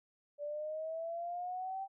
sine exponential sweep, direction up, 579 to 784 Hz, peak -37 dBFS, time 0.38-1.88 s, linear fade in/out 50 ms, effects none

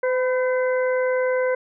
harmonic tone with a mistuned harmonic, 510 Hz, C5, 44 cents flat, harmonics 1 / 2 / 3 / 4, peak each -19 / -31 / -30 / -33 dBFS, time 0.03-1.55 s, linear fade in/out 5 ms, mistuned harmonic 2, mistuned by -34 cents, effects none

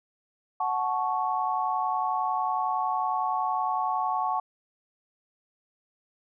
sine chord, F# minor, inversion none, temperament equal with one note detuned, 740 / 870.9 / 1108.7 Hz, F#5 / A5 / C#6, 0 / -18 / 0 cents, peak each -29 dBFS, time 0.6-4.4 s, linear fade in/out 5 ms, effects none

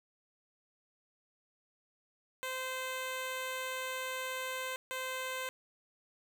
10% pulse tone bursts at uneven times, 517 Hz, C5, 21 cents flat, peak -28 dBFS, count 2, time 2.43-4.76 / 4.91-5.49 s, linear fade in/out 0 ms, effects none

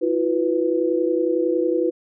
sine tone cluster, 328.2 / 359.1 / 493 Hz, E4 / F4 / B4, -8 / +48 / -3 cents, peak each -22 dBFS, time 0.01-1.91 s, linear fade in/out 20 ms, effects none

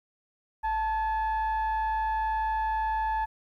sine tone with frequency modulation, 879 Hz, A5, 2 cents flat, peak -24 dBFS, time 0.63-3.26 s, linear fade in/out 20 ms, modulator 826 Hz, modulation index 0.5, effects tanh soft clip ceiling -22 dBFS + 11-bit

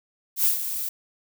violet noise with ADSR envelope, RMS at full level -19 dBFS, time 0.36-0.89 s, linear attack 90 ms, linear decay 120 ms, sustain -10 dB, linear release 5 ms, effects none

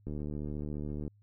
click train, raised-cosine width 3 ms, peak -26 dBFS, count 76, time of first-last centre 0.07-1.078 s, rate 74.4 Hz, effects added 103 Hz sine -60 dBFS peak until 1.22 s

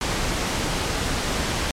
pink noise, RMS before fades -24 dBFS, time 0.01-1.71 s, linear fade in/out 2 ms, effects low-pass 8000 Hz 12 dB/octave + MP3 96 kbps

